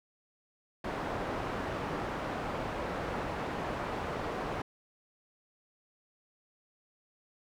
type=low-pass noise; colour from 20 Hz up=white; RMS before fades=-36 dBFS; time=0.84-4.62 s; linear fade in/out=5 ms; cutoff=1000 Hz; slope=12 dB/octave; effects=none